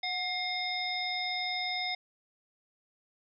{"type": "harmonic tone with a mistuned harmonic", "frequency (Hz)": 732, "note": "F#5", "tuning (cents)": -19, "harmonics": [1, 3, 5, 7], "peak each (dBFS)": [-37, -35, -36, -38], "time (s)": [0.03, 1.95], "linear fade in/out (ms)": 5, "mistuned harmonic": 3, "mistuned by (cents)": -62, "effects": []}